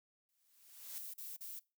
blue noise with exponential growth, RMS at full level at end -44 dBFS, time 0.29-0.98 s, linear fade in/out 0 ms, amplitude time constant 150 ms
violet noise bursts, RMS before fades -47 dBFS, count 3, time 0.95-1.596 s, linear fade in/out 10 ms, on 190 ms, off 38 ms
effects noise-tail reverb RT60 0.3 s tail -23 dB re dry

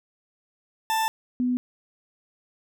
40% pulse / sine tone pair in turn, 886 / 248.6 Hz, A5 / B3, +12 / +12 cents, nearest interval octave + minor seventh, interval 2200 cents, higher first, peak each -21 dBFS, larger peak neither, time 0.9-1.08 / 1.4-1.57 s, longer first, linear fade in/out 0 ms, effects none

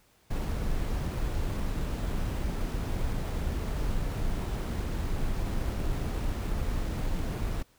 brown noise with sample-and-hold, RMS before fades -30 dBFS, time 0.3-7.63 s, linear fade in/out 10 ms, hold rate 11025 Hz, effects pink hiss -64 dBFS RMS until 7.78 s

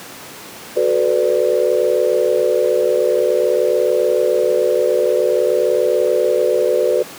sine chord, B minor seventh, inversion second, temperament equal with one note detuned, 370 / 440 / 500.5 / 587.3 Hz, F#4 / A4 / B4 / D5, 0 / 0 / +23 / 0 cents, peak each -19 / -19 / -16 / -19 dBFS, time 0.76-7.03 s, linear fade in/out 10 ms, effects pink hiss -34 dBFS RMS until 7.18 s + high-pass 200 Hz 12 dB/octave

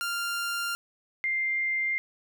sawtooth / sine tone pair in turn, 1394 / 2099 Hz, F6 / C7, -4 / +5 cents, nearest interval perfect fifth, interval 709 cents, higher second, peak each -25 dBFS, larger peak neither, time 0.01-0.75 / 1.24-1.98 s, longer neither, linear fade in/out 0 ms, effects none

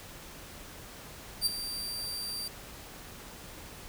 sawtooth tone with ADSR envelope, 4696 Hz, D8, 1 cent flat, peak -20 dBFS, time 1.41-2.48 s, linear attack 51 ms, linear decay 19 ms, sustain -12 dB, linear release 4 ms, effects pink hiss -47 dBFS RMS until 3.88 s

